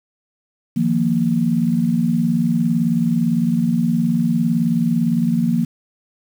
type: chord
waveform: sine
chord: Eb suspended second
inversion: none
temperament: just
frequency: 155.56 / 175.01 / 233.3 Hz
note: Eb3 / F3 / Bb3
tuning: 0 / +4 / +2 cents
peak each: -23 / -19 / -17 dBFS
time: 0.76-5.65 s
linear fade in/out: 10 ms
effects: 7-bit